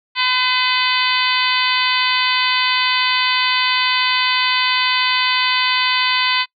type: harmonic tone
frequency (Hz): 507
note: B4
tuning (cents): +45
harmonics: 2 / 3 / 4 / 5 / 6 / 7 / 8 / 9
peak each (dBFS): -21 / -25 / -21 / -22 / -22 / -23 / -25 / -25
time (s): 0.15-6.46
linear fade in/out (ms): 50
effects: noise-tail reverb RT60 0.1 s tail -23 dB re dry